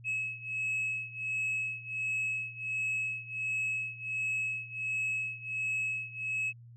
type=beating tone pair; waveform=sine; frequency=2575 / 2576.4 Hz; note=E7 / E7; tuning=-41 / -40 cents; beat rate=1.4 Hz; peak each=-32 / -34 dBFS; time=0.04-6.53 s; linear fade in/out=50 ms; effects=tanh soft clip ceiling -28 dBFS + added 118 Hz sine -49 dBFS peak until 6.76 s